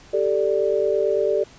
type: chord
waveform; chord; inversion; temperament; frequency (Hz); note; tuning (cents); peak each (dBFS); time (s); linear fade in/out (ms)
sine; G suspended second; none; just; 392 / 441 / 588; G4 / A4 / D5; 0 / +4 / +2; -22; 0.13-1.44; 10
effects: pink hiss -48 dBFS RMS until 1.58 s + resampled to 16000 Hz